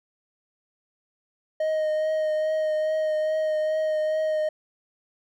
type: tone with vibrato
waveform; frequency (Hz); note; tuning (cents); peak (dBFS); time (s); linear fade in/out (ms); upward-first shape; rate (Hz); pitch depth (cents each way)
triangle; 622; D#5; -1; -20; 1.6-4.49; 5; triangle; 2.4; 19
effects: none